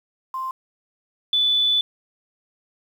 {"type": "tone pair in turn", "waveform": "sine", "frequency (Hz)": [1046.5, 3481], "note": ["C6", "A7"], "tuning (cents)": [0, -19], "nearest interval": "octave + major sixth", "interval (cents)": 2081, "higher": "second", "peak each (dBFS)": [-25, -16], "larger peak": "second", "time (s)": [[0.34, 0.51], [1.33, 1.81]], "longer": "second", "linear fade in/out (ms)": 2, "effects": ["8-bit"]}